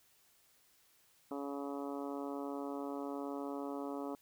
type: harmonic tone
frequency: 140.9 Hz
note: C#3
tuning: 29 cents sharp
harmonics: 2 / 3 / 4 / 5 / 6 / 7 / 8 / 9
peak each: -41 / -45 / -47 / -49 / -51 / -52 / -53 / -54 dBFS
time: 1.31-4.15 s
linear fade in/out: 2 ms
effects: white hiss -69 dBFS RMS until 4.21 s